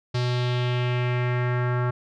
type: tone with low-pass filter sweep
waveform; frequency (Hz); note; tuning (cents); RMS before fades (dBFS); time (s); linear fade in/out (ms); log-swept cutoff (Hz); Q
square; 123.47; B2; 0; -24; 0.14-1.91; 10; 4600 to 1400; 2.4
effects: none